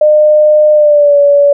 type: tone with pitch glide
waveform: sine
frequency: 606 to 572 Hz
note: D#5 to D5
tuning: -46 to -46 cents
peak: -3 dBFS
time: 0.01-1.53 s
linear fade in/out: 5 ms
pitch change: -100 cents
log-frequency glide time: 0.72-1.18 s
effects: none